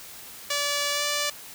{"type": "tone with pitch glide", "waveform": "5% pulse", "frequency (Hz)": [577, 585.4], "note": ["D5", "D5"], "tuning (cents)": [-31, -6], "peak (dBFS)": -13, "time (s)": [0.5, 1.3], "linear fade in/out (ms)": 5, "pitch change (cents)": 25, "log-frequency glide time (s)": [0.92, 1.04], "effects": ["white hiss -43 dBFS RMS until 1.54 s"]}